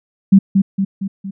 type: tone with echo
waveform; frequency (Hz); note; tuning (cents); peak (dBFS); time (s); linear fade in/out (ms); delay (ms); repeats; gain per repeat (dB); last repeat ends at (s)
sine; 194.6; G3; -12; -3; 0.32-0.39; 10; 230; 4; -5; 1.31
effects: none